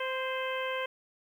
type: harmonic tone with a mistuned harmonic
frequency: 520 Hz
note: C5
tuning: 11 cents flat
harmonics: 1 / 2 / 3 / 4 / 5 / 6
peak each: -34 / -37 / -39 / -40 / -41 / -42 dBFS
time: 0-0.86 s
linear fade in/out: 5 ms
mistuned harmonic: 3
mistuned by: +23 cents
effects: 10-bit